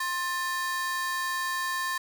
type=ring-modulated tone; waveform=45% pulse; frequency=1415 Hz; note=F6; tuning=22 cents sharp; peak=-25 dBFS; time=0-1.98 s; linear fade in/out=5 ms; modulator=359 Hz; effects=none